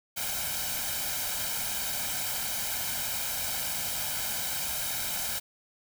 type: noise with comb filter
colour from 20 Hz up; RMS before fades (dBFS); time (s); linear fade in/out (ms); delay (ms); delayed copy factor
white; -32; 0.16-5.4; 20; 1.3; +0.7
effects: none